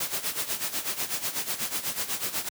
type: noise with tremolo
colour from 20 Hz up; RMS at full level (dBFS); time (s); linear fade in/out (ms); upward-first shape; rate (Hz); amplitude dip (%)
white; -28; 0-2.49; 5; sine; 8.1; 75
effects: high-pass 100 Hz 12 dB/octave